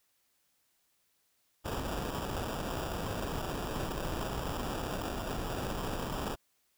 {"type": "noise with sample-and-hold", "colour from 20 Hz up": "pink", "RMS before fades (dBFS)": -36, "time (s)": [1.64, 6.36], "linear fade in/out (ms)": 20, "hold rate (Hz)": 2100, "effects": ["white hiss -74 dBFS RMS until 6.77 s"]}